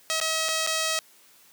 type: tone with dropouts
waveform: 5% pulse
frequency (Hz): 640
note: D#5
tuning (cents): +49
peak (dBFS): -13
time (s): 0.1-0.99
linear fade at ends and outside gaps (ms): 0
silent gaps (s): 0.201-0.213 / 0.485-0.489 / 0.665-0.672
effects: white hiss -56 dBFS RMS until 1.52 s + high-pass 150 Hz 12 dB/octave